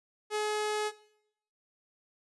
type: tone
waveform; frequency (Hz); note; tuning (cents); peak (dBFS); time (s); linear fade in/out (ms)
sawtooth; 423.7; G#4; +35; -25; 0.3-0.92; 50
effects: noise-tail reverb RT60 0.7 s tail -17 dB re dry + resampled to 24000 Hz